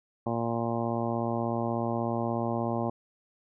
harmonic tone, 116.54 Hz, A#2, in tune, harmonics 1 / 2 / 3 / 4 / 5 / 6 / 7 / 8 / 9, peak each -34 / -32 / -35 / -39 / -35 / -37 / -37 / -42 / -40 dBFS, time 0.26-2.9 s, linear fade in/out 5 ms, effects none

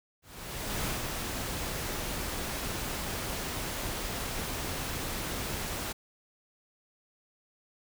pink noise with ADSR envelope, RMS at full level -32 dBFS, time 0.22-5.93 s, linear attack 650 ms, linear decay 140 ms, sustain -3 dB, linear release 13 ms, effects none

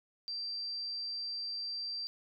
sine tone, 4699 Hz, D8, in tune, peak -36 dBFS, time 0.28-2.07 s, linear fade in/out 0 ms, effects none

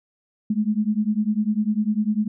sine beating tone pair, 207.7 / 217.7 Hz, G#3 / A3, 0 / -18 cents, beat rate 10 Hz, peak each -22 dBFS, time 0.5-2.28 s, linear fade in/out 5 ms, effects none

